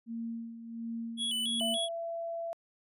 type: tone with tremolo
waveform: sine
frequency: 230 Hz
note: A#3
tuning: 23 cents flat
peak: -34 dBFS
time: 0.06-1.78 s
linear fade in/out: 50 ms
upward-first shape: sine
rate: 1.4 Hz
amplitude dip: 65%
type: tone with vibrato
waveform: square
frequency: 3164 Hz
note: G7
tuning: 15 cents sharp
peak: -31 dBFS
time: 1.17-1.89 s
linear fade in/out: 50 ms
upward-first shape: square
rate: 3.5 Hz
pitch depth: 98 cents each way
type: tone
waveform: sine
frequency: 671 Hz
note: E5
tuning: 31 cents sharp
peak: -34 dBFS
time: 1.61-2.53 s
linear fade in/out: 0 ms
effects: resampled to 32000 Hz